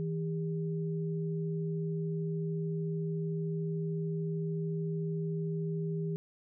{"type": "tone pair together", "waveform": "sine", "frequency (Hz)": [161.4, 402.3], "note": ["E3", "G4"], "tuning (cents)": [-36, 45], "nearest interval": "octave + major third", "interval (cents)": 1581, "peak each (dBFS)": [-32, -38], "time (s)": [0, 6.16], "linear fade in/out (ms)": 0, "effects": []}